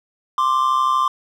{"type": "tone pair together", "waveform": "triangle", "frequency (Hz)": [1046.5, 1178.9], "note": ["C6", "D6"], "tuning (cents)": [0, 6], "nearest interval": "major second", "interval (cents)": 206, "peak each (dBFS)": -16, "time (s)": [0.38, 1.08], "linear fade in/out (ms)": 2, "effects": []}